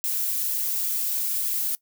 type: noise with flanger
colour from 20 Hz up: violet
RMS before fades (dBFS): -26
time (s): 0.04-1.75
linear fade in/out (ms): 0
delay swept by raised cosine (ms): 1.3 to 6.2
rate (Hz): 2.1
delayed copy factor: -0.5
effects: noise-tail reverb RT60 0.1 s tail -21 dB re dry